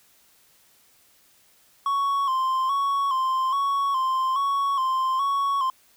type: tone with vibrato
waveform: triangle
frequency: 1079 Hz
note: C#6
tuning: 47 cents flat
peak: -19 dBFS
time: 1.86-5.7 s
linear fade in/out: 2 ms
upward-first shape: square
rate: 1.2 Hz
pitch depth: 54 cents each way
effects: white hiss -59 dBFS RMS until 5.96 s